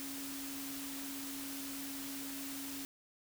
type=tone in noise; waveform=sine; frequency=275.1 Hz; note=C#4; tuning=13 cents flat; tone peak=-44 dBFS; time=0-2.85 s; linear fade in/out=0 ms; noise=white; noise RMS=-45 dBFS; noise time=0-2.85 s; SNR=-2 dB; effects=none